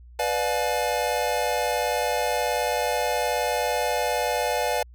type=chord; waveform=square; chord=B diminished seventh; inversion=none; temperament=just; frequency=493.9 / 592.7 / 711.2 / 853.4 Hz; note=B4 / D5 / F5 / Ab5; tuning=0 / +16 / +31 / +47 cents; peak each=-29 dBFS; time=0.19-4.83 s; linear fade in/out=5 ms; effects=added 60 Hz sine -44 dBFS peak until 4.94 s